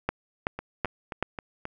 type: two click trains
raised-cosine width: 0.5 ms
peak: -10 / -19 dBFS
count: 4 / 5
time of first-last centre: 0.09-1.226 / 0.59-1.654 s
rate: 2.64 / 3.76 Hz
effects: none